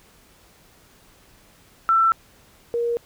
sine tone pair in turn, 1337 / 471.4 Hz, E6 / A#4, +24 / +19 cents, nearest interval octave + tritone, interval 1805 cents, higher first, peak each -14 / -20 dBFS, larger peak first, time 1.89-2.12 / 2.74-2.97 s, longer neither, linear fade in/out 0 ms, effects pink hiss -54 dBFS RMS until 3.05 s

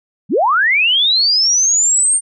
sine linear sweep, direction up, 138.59 to 8870 Hz, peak -10 dBFS, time 0.29-2.21 s, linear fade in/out 50 ms, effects none

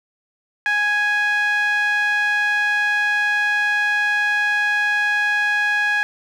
sawtooth tone with band-pass filter, 830.6 Hz, G#5, in tune, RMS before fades -19 dBFS, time 0.66-6.03 s, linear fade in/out 0 ms, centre 1900 Hz, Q 6.6, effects none

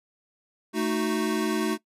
square chord, D# diminished, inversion second, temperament equal, 220 / 311.1 / 370 Hz, A3 / D#4 / F#4, 0 / 0 / 0 cents, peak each -29 dBFS, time 0.73-1.78 s, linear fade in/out 50 ms, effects noise-tail reverb RT60 0.1 s tail -20 dB re dry + resampled to 32000 Hz

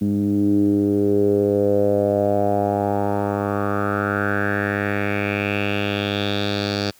10% pulse tone with low-pass filter sweep, 101.5 Hz, G#2, 39 cents flat, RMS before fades -20 dBFS, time 0.01-6.91 s, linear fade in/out 10 ms, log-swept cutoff 240 to 4700 Hz, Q 4.6, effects white hiss -53 dBFS RMS until 6.99 s + high-pass 60 Hz 12 dB/octave

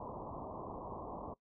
white low-pass noise, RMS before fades -45 dBFS, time 0-1.34 s, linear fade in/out 5 ms, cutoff 1100 Hz, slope 96 dB/octave, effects noise-tail reverb RT60 0.1 s tail -19 dB re dry

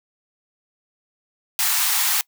white high-pass noise, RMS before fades -20 dBFS, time 1.59-2.21 s, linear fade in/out 0 ms, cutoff 740 Hz, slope 96 dB/octave, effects noise-tail reverb RT60 0.1 s tail -23 dB re dry

